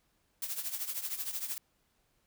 blue noise with tremolo, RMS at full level -34 dBFS, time 0.42-1.58 s, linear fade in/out 2 ms, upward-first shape triangle, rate 13 Hz, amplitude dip 80%, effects pink hiss -74 dBFS RMS until 2.26 s

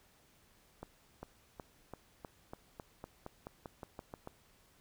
accelerating click train, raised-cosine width 1 ms, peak -30 dBFS, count 15, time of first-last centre 0.83-4.274 s, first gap 400 ms, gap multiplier 0.92, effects pink hiss -67 dBFS RMS until 4.8 s

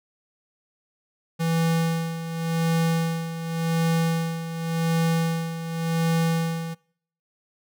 square tone with tremolo, 164.81 Hz, E3, in tune, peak -20 dBFS, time 1.39-6.75 s, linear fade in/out 20 ms, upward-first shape sine, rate 0.89 Hz, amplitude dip 70%, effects noise-tail reverb RT60 0.6 s tail -25 dB re dry

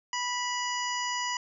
harmonic tone with a mistuned harmonic, 984 Hz, B5, 7 cents flat, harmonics 1 / 2 / 3 / 5 / 6 / 7, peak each -32 / -35 / -37 / -39 / -40 / -40 dBFS, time 0.13-1.37 s, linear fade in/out 2 ms, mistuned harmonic 3, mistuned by -21 cents, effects none

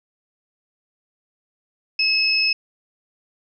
sine tone pair together, 2581 / 5189 Hz, E7 / E8, -37 / -28 cents, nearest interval octave, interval 1209 cents, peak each -19 dBFS, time 1.99-2.53 s, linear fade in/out 5 ms, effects none

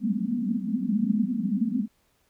white band-pass noise, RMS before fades -26 dBFS, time 0-1.88 s, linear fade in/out 50 ms, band 190 to 250 Hz, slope 96 dB/octave, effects pink hiss -68 dBFS RMS until 2.29 s

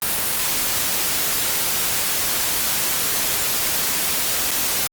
white noise with dropouts, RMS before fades -21 dBFS, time 0.02-4.87 s, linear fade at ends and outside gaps 1 ms, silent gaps 4.509-4.514 s, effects Opus 32 kbps

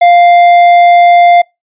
sine tone with tanh clipping, 698.5 Hz, F5, in tune, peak -3 dBFS, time 0.01-1.42 s, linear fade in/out 10 ms, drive 9 dB, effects noise-tail reverb RT60 0.2 s tail -26 dB re dry + resampled to 8000 Hz

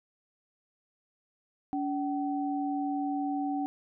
sine tone pair together, 285.4 / 762 Hz, D4 / G5, -49 / -49 cents, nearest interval octave + perfect fourth, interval 1700 cents, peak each -30 / -33 dBFS, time 1.73-3.66 s, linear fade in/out 0 ms, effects none

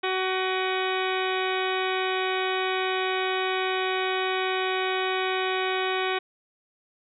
harmonic tone with a mistuned harmonic, 375.1 Hz, F#4, 24 cents sharp, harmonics 1 / 2 / 3 / 4 / 5 / 6 / 7 / 8 / 9 / 10, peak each -28 / -31 / -33 / -34 / -35 / -36 / -36 / -37 / -38 / -38 dBFS, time 0.03-6.19 s, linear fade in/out 10 ms, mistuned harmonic 7, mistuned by -92 cents, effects none

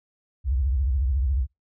sine tone with vibrato, 66 Hz, C2, 16 cents sharp, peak -20 dBFS, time 0.44-1.47 s, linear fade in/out 50 ms, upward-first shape triangle, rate 14 Hz, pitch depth 290 cents each way, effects noise-tail reverb RT60 0.2 s tail -26 dB re dry

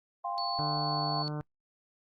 sine chord, F suspended second, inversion none, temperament equal with one note detuned, 698.5 / 795.9 / 1046.5 Hz, F5 / G5 / C6, 0 / +26 / 0 cents, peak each -36 dBFS, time 0.24-1.23 s, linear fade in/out 10 ms
sine tone, 4435 Hz, C#8, in tune, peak -34 dBFS, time 0.38-1.28 s, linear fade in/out 0 ms
harmonic tone, 150 Hz, D3, 37 cents sharp, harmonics 1 / 2 / 3 / 4 / 5 / 6 / 7 / 8 / 9 / 10, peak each -34 / -40 / -44 / -46 / -48 / -50 / -51 / -52 / -53 / -54 dBFS, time 0.59-1.41 s, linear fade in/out 0 ms
effects noise-tail reverb RT60 0.1 s tail -25 dB re dry + Opus 48 kbps

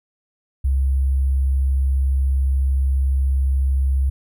sine tone with sample-and-hold, 67 Hz, C2, 42 cents sharp, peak -15 dBFS, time 0.64-4.1 s, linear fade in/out 10 ms, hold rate 11025 Hz, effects none

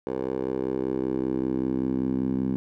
10% pulse tone with band-pass filter sweep, 65.2 Hz, C2, 5 cents flat, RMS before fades -27 dBFS, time 0.07-2.56 s, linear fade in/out 0 ms, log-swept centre 490 to 230 Hz, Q 2.6, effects none

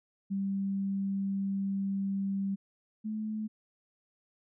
sine tone pair in turn, 196 / 215.7 Hz, G3 / A3, 0 / -34 cents, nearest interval major second, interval 166 cents, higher second, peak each -29 / -32 dBFS, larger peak first, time 0.3-2.56 / 3.04-3.48 s, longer first, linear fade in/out 20 ms, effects none

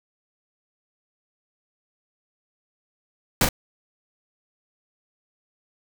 pink noise with echo, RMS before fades -18 dBFS, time 3.41-3.45 s, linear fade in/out 2 ms, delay 39 ms, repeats 1, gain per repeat -5 dB, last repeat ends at 3.489 s, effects none

